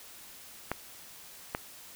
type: clicks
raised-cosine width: 0.5 ms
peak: -15 dBFS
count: 2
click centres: 0.716 / 1.549 s
effects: white hiss -50 dBFS RMS until 1.95 s